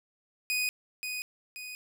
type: tone with echo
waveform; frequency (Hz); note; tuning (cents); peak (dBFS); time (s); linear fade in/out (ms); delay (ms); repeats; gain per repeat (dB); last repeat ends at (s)
sawtooth; 2489; D#7; 0; -24; 0.5-0.69; 0; 530; 2; -6; 1.75
effects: none